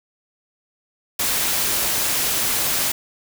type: noise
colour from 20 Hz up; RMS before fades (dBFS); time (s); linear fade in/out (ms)
white; -21; 1.19-2.92; 5
effects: none